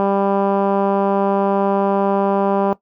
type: tone with low-pass filter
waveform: 10% pulse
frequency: 197.7 Hz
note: G3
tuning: 15 cents sharp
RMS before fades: -17 dBFS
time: 0-2.73 s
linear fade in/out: 0 ms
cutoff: 860 Hz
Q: 1.1
effects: noise-tail reverb RT60 0.1 s tail -17 dB re dry